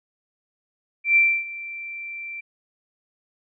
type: tone with ADSR envelope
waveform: sine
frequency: 2349 Hz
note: D7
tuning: in tune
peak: -12 dBFS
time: 1.04-2.41 s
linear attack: 120 ms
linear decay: 280 ms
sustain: -19 dB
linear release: 12 ms
effects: none